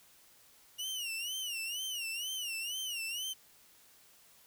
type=tone with vibrato; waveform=sawtooth; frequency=2877 Hz; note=F#7; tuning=49 cents flat; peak=-33 dBFS; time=0.78-3.34 s; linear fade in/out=20 ms; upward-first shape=sine; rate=2.1 Hz; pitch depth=140 cents each way; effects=white hiss -62 dBFS RMS until 4.46 s